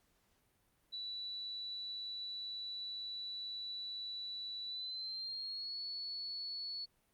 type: tone with pitch glide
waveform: sine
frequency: 3951 to 4409 Hz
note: B7 to C#8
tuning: 0 to -10 cents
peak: -40 dBFS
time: 0.92-6.86 s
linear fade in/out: 20 ms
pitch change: +190 cents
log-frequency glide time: 4.67-5.81 s
effects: pink hiss -75 dBFS RMS until 7.13 s + Opus 48 kbps